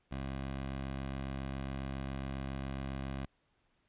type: tone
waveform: 15% pulse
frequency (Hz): 67.3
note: C2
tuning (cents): +49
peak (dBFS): -31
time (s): 0.11-3.26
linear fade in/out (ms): 10
effects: pink hiss -75 dBFS RMS until 3.88 s + resampled to 8000 Hz